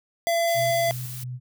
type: tone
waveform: square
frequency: 676 Hz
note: E5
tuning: 43 cents sharp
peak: -21 dBFS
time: 0.27-0.91 s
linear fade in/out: 0 ms
type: noise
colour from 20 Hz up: blue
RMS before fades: -38 dBFS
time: 0.47-1.24 s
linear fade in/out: 10 ms
type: tone with tremolo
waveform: sine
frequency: 125.4 Hz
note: B2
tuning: 27 cents sharp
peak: -30 dBFS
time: 0.54-1.4 s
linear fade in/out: 50 ms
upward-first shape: square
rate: 2.9 Hz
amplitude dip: 40%
effects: none